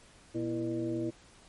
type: harmonic tone with a mistuned harmonic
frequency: 120.3 Hz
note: B2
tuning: 45 cents flat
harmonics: 1 / 2 / 3 / 4 / 5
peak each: -39 / -39 / -32 / -43 / -42 dBFS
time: 0.34-1.11 s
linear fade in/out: 20 ms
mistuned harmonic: 3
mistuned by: -140 cents
effects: pink hiss -58 dBFS RMS until 1.48 s + MP3 48 kbps